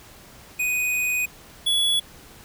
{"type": "tone pair in turn", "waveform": "square", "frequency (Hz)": [2490, 3389], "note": ["D#7", "G#7"], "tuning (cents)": [1, 34], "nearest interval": "perfect fourth", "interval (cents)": 533, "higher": "second", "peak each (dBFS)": [-22, -19], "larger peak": "second", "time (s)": [[0.59, 1.26], [1.66, 2]], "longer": "first", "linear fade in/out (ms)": 10, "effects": ["pink hiss -47 dBFS RMS until 2.44 s"]}